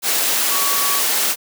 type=tone in noise; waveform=sine; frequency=1129 Hz; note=C#6; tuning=31 cents sharp; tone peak=-24 dBFS; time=0.48-1.03 s; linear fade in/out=50 ms; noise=white; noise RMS=-18 dBFS; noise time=0.02-1.36 s; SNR=-9 dB; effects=high-pass 300 Hz 12 dB/octave